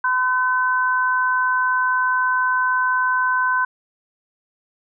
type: tone pair together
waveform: sine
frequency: 1015.1 / 1521 Hz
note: B5 / F#6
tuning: +47 / +47 cents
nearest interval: perfect fifth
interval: 700 cents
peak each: -19 dBFS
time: 0.04-3.65 s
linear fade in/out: 5 ms
effects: none